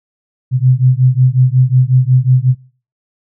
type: beating tone pair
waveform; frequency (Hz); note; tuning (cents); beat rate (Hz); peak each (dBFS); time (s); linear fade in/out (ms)
sine; 125.6 / 131.1; B2 / C3; +30 / +4; 5.5; -10 / -10; 0.51-2.55; 50
effects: noise-tail reverb RT60 0.4 s tail -21 dB re dry